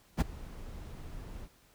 brown noise with ADSR envelope, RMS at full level -22 dBFS, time 0.17-1.49 s, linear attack 38 ms, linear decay 19 ms, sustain -22 dB, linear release 59 ms, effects pink hiss -64 dBFS RMS until 1.74 s

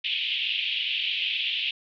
pink band-pass noise, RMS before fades -28 dBFS, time 0.04-1.71 s, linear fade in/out 5 ms, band 2600 to 3400 Hz, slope 48 dB/octave, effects none

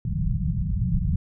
white low-pass noise, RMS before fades -24 dBFS, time 0.05-1.16 s, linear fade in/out 2 ms, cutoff 190 Hz, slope 96 dB/octave, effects none

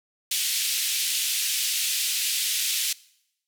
pink band-pass noise, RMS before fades -26 dBFS, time 0.31-2.93 s, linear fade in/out 5 ms, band 2700 to 15000 Hz, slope 24 dB/octave, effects noise-tail reverb RT60 0.8 s tail -22 dB re dry

